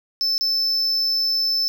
triangle tone with dropouts, 5274 Hz, E8, in tune, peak -17 dBFS, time 0.21-1.68 s, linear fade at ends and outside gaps 0 ms, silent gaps 0.38-0.41 s, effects none

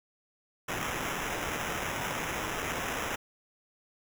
blue noise with sample-and-hold, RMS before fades -34 dBFS, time 0.68-3.16 s, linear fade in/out 10 ms, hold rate 4410 Hz, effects none

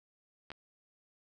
clicks, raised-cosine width 0.3 ms, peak -28 dBFS, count 2, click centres 0.504 / 0.517 s, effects none

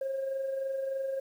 sine tone with amplitude modulation, 538 Hz, C5, 48 cents sharp, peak -27 dBFS, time 0.01-1.2 s, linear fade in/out 5 ms, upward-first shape sine, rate 23.3 Hz, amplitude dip 45%, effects tanh soft clip ceiling -27 dBFS + 10-bit

